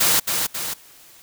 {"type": "noise with echo", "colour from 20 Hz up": "white", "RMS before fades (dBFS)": -17, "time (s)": [0, 0.2], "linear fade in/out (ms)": 10, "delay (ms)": 270, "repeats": 2, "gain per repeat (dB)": -5, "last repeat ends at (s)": 0.74, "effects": ["white hiss -48 dBFS RMS until 1.22 s"]}